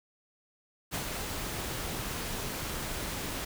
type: noise with ADSR envelope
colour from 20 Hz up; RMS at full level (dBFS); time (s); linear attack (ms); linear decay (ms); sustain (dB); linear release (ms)
pink; -32; 0.91-3.45; 40; 75; -4; 7
effects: none